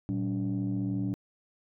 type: tone cluster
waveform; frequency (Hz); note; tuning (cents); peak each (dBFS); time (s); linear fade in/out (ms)
sine; 116.5 / 190.5 / 286.7; A#2 / G3 / D4; -1 / -49 / -42; -31; 0.09-1.14; 0
effects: tanh soft clip ceiling -23 dBFS